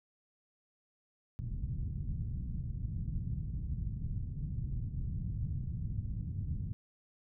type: low-pass noise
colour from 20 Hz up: white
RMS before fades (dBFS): -37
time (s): 1.39-6.73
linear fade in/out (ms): 0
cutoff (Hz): 140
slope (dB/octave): 24
effects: none